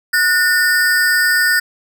square ring-modulated tone, 1635 Hz, G#6, 28 cents flat, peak -9 dBFS, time 0.13-1.6 s, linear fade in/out 10 ms, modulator 174 Hz, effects none

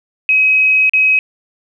sine tone with dropouts, 2541 Hz, D#7, 36 cents sharp, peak -8 dBFS, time 0.29-1.19 s, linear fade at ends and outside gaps 1 ms, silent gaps 0.895-0.935 s, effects 8-bit

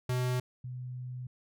square / sine tone pair in turn, 125.7 / 125.7 Hz, B2 / B2, +31 / +31 cents, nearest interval unison, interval 0 cents, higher neither, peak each -29 / -37 dBFS, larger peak first, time 0.09-0.4 / 0.64-1.27 s, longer second, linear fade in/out 5 ms, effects none

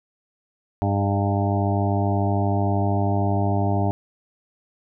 harmonic tone with a mistuned harmonic, 100.2 Hz, G2, 38 cents sharp, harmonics 1 / 2 / 3 / 4 / 6 / 7 / 8 / 9, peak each -21 / -27 / -28 / -31 / -31 / -28 / -31 / -34 dBFS, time 0.82-3.91 s, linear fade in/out 0 ms, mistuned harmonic 7, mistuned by -18 cents, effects none

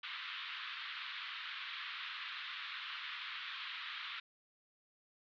white band-pass noise, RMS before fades -45 dBFS, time 0.03-4.2 s, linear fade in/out 5 ms, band 1100 to 3800 Hz, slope 48 dB/octave, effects none

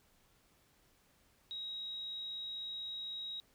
sine tone, 3811 Hz, A#7, 38 cents sharp, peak -40 dBFS, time 1.51-3.4 s, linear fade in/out 0 ms, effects pink hiss -70 dBFS RMS until 3.54 s

